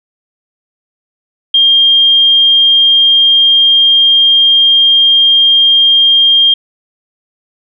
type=tone; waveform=sine; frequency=3210 Hz; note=G7; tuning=40 cents sharp; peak=-4 dBFS; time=1.54-6.54 s; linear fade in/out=5 ms; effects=none